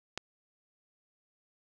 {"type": "click", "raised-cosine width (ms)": 0.2, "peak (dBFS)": -17, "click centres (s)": 0.176, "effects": []}